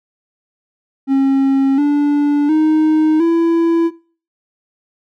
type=tone with pitch steps; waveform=triangle; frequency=271 / 290.5 / 311.3 / 333.6 Hz; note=C#4 / D4 / D#4 / E4; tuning=-39 / -19 / +1 / +21 cents; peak=-8 dBFS; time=1.07-3.91 s; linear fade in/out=50 ms; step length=710 ms; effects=noise-tail reverb RT60 0.4 s tail -20 dB re dry